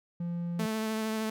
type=tone; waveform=triangle; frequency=172.2 Hz; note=F3; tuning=24 cents flat; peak=-29 dBFS; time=0.2-0.66 s; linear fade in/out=5 ms
type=tone with vibrato; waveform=sawtooth; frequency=219.2 Hz; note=A3; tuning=6 cents flat; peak=-26 dBFS; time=0.59-1.3 s; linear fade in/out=5 ms; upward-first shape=triangle; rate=13 Hz; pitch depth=18 cents each way
effects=none